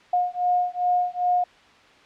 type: beating tone pair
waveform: sine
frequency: 716 / 718.5 Hz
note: F5 / F5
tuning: +43 / +49 cents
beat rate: 2.5 Hz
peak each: -23 dBFS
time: 0.13-1.44 s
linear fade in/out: 5 ms
effects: white hiss -52 dBFS RMS until 2.05 s + low-pass 3000 Hz 12 dB/octave